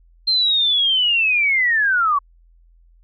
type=linear sweep; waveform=sine; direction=down; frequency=4181 to 1100 Hz; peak=-14 dBFS; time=0.27-2.19 s; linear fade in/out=10 ms; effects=added 42 Hz sine -49 dBFS peak until 3.03 s